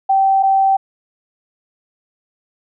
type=tone pair in turn; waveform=sine; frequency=776 / 776 Hz; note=G5 / G5; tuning=-18 / -18 cents; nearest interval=unison; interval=0 cents; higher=neither; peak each=-10 dBFS; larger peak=neither; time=0.09-0.43 / 0.43-0.77 s; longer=neither; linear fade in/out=10 ms; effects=none